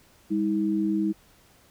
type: tone pair together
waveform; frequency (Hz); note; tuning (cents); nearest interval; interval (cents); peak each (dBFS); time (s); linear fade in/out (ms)
sine; 201.3 / 319.6; G3 / D#4; +46 / +47; minor sixth; 801; -26 / -24; 0.3-1.13; 20
effects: pink hiss -58 dBFS RMS until 1.7 s